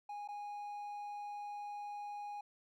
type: tone with dropouts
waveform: triangle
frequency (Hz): 824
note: G#5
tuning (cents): -14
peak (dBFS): -40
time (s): 0.09-2.41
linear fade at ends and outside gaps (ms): 5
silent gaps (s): 0.277-0.286
effects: none